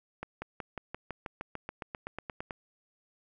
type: accelerating click train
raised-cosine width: 0.5 ms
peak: -22 dBFS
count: 17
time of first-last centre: 0.23-2.508 s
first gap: 190 ms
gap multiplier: 0.96
effects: none